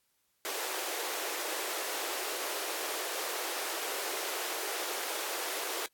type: high-pass noise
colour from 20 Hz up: pink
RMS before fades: -36 dBFS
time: 0.45-5.86 s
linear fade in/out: 0 ms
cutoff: 350 Hz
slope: 48 dB/octave
effects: white hiss -75 dBFS RMS until 5.93 s + AAC 64 kbps